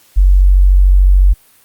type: tone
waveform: sine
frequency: 46.85 Hz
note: F#1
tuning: 22 cents sharp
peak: -4 dBFS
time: 0.16-1.34 s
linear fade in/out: 20 ms
effects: white hiss -48 dBFS RMS until 1.64 s + Opus 48 kbps

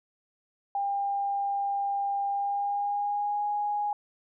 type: tone with pitch glide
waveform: sine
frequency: 800 to 827.3 Hz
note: G5 to G#5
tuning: +35 to -7 cents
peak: -26 dBFS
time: 0.75-3.93 s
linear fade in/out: 2 ms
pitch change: +58 cents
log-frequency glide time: 2.29-3.44 s
effects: none

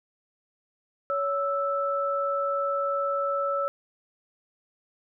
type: tone pair together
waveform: sine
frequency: 561.1 / 1318.5 Hz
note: C#5 / E6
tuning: +21 / 0 cents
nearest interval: octave + minor third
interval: 1479 cents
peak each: -27 dBFS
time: 1.1-3.68 s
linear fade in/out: 0 ms
effects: none

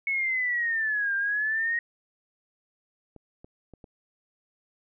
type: linear two-way sweep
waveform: sine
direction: down then up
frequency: 2207 to 1585 to 1884 Hz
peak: -24 dBFS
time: 0.07-1.79 s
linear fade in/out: 2 ms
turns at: 1.15 s
type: clicks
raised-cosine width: 2 ms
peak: -33 dBFS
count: 4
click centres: 3.163 / 3.445 / 3.737 / 3.842 s
effects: none

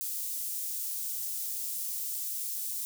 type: high-pass noise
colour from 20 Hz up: white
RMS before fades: -35 dBFS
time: 0.01-2.85 s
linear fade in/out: 0 ms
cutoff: 7700 Hz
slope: 12 dB/octave
effects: none

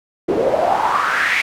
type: noise with band-pass filter sweep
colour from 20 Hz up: pink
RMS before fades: -17 dBFS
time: 0.28-1.42 s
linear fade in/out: 10 ms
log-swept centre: 390 to 2300 Hz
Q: 5.2
effects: none

